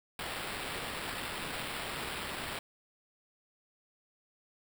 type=noise with sample-and-hold; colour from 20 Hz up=white; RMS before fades=-39 dBFS; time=0.19-2.59 s; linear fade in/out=2 ms; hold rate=6300 Hz; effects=none